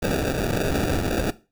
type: noise with sample-and-hold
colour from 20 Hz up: violet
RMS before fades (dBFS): -23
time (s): 0.02-1.31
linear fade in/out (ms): 10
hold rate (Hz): 1050
effects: noise-tail reverb RT60 0.3 s tail -17 dB re dry